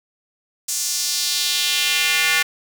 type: tone with high-pass filter sweep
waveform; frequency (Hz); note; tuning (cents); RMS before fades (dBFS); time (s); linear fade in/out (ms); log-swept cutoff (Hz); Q
square; 160.9; E3; -42; -20; 0.68-2.43; 10; 6800 to 1900; 1.9
effects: none